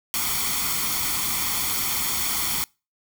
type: noise with comb filter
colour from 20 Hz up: white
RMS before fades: -25 dBFS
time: 0.14-2.64 s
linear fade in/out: 0 ms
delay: 0.9 ms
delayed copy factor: +0.65
effects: noise-tail reverb RT60 0.3 s tail -26 dB re dry